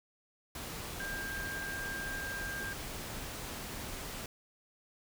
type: tone in noise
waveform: sine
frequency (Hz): 1596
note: G6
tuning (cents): +31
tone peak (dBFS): -38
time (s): 1-2.73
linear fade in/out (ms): 2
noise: pink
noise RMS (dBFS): -42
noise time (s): 0.55-4.26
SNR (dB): +1
effects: none